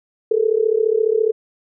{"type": "tone with amplitude modulation", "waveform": "sine", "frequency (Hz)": 440, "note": "A4", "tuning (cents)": 0, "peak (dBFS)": -10, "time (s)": [0.31, 1.32], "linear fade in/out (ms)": 5, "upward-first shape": "sine", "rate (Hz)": 34.6, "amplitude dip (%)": 90, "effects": []}